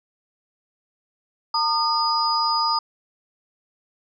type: tone cluster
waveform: sine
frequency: 910 / 1221 / 4948 Hz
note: A#5 / D#6 / D#8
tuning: -42 / -33 / -10 cents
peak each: -23 dBFS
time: 1.54-2.79 s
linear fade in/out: 5 ms
effects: none